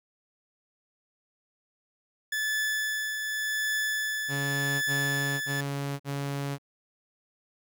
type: tone with tremolo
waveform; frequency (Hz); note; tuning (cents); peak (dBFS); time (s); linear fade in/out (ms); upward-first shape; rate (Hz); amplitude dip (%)
40% pulse; 1734; A6; -26; -25; 2.32-5.61; 5; triangle; 0.87; 45
type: tone bursts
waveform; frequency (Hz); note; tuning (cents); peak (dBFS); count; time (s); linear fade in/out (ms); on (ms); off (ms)
sawtooth; 140.5; C#3; +24; -26; 4; 4.28-6.584; 50; 540; 48
effects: none